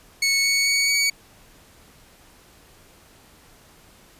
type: tone with pitch steps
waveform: 20% pulse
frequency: 2210 / 2224 / 2238 / 2253 Hz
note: C#7 / C#7 / C#7 / C#7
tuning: -6 / +5 / +16 / +28 cents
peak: -13 dBFS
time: 0.22-1.1 s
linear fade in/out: 5 ms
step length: 220 ms
effects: pink hiss -52 dBFS RMS until 4.19 s + resampled to 32000 Hz